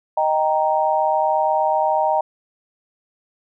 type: chord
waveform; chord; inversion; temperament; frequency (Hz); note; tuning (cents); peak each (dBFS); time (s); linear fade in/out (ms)
sine; Eb major; none; equal; 622.3 / 784 / 932.3; Eb5 / G5 / Bb5; 0 / 0 / 0; -20; 0.17-2.21; 5
effects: none